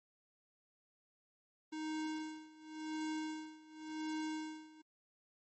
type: tone with tremolo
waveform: square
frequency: 311.7 Hz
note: D#4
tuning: 3 cents sharp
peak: -38 dBFS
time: 1.72-4.82 s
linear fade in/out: 10 ms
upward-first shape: sine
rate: 0.91 Hz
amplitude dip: 90%
effects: MP3 32 kbps